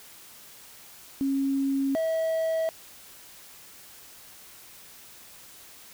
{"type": "tone pair in turn", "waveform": ["sine", "triangle"], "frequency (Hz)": [273.3, 647.6], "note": ["C#4", "E5"], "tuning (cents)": [-24, -31], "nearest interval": "octave + minor third", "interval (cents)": 1493, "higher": "second", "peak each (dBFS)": [-23, -22], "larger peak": "second", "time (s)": [[1.21, 1.95], [1.95, 2.69]], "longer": "neither", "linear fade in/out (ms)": 0, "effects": ["white hiss -49 dBFS RMS until 5.93 s"]}